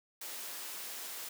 white high-pass noise, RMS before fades -43 dBFS, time 0.21-1.29 s, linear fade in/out 5 ms, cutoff 310 Hz, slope 12 dB/octave, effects none

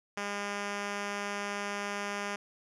5% pulse tone, 203 Hz, G#3, 39 cents flat, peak -22 dBFS, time 0.17-2.36 s, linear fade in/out 5 ms, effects low-pass 7000 Hz 12 dB/octave

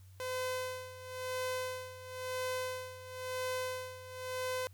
sawtooth tone with tremolo, 510 Hz, C5, 44 cents flat, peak -30 dBFS, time 0.2-4.67 s, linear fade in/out 0 ms, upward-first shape sine, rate 0.98 Hz, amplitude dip 80%, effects added 94 Hz sine -53 dBFS peak until 4.73 s + white hiss -68 dBFS RMS until 4.73 s

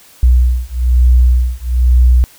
sine beating tone pair, 61.1 / 62.2 Hz, B1 / B1, -18 / +13 cents, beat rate 1.1 Hz, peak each -10 dBFS, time 0.23-2.24 s, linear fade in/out 0 ms, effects white hiss -43 dBFS RMS until 2.38 s

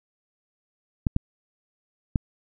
clicks, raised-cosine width 5 ms, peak -9 dBFS, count 3, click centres 1.068 / 1.164 / 2.158 s, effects none

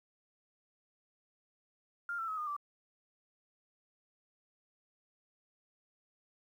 sine tone with pitch steps, 1400 / 1337.6 / 1277.9 / 1220.9 / 1166.4 Hz, F6 / E6 / D#6 / D#6 / D6, +4 / +25 / +46 / -33 / -12 cents, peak -35 dBFS, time 2.09-2.565 s, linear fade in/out 2 ms, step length 95 ms, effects 11-bit

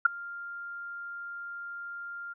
sine tone with ADSR envelope, 1396.9 Hz, F6, in tune, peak -13 dBFS, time 0.05-2.34 s, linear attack 7 ms, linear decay 10 ms, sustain -24 dB, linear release 20 ms, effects none

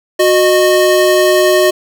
square tone pair together, 366.1 / 613.8 Hz, F#4 / D#5, -18 / -24 cents, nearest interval major sixth, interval 894 cents, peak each -11 dBFS, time 0.19-1.71 s, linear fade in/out 10 ms, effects none

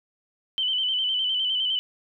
sine tone with vibrato, 3049 Hz, G7, 49 cents flat, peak -22 dBFS, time 0.58-1.79 s, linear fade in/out 0 ms, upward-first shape square, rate 9.8 Hz, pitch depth 39 cents each way, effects none

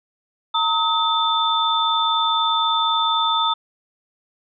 sine tone cluster, 917 / 1273 / 3548 Hz, A#5 / D#6 / A7, -29 / +39 / +14 cents, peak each -21 dBFS, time 0.54-3.54 s, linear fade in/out 10 ms, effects none

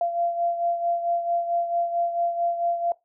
sine beating tone pair, 687 / 691.5 Hz, F5 / F5, -29 / -17 cents, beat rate 4.5 Hz, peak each -23 / -30 dBFS, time 0.01-2.92 s, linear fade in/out 2 ms, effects noise-tail reverb RT60 0.2 s tail -21 dB re dry

